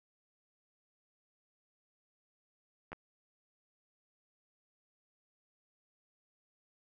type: clicks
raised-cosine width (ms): 0.5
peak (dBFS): -29 / -28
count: 2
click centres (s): 2.919 / 2.93
effects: none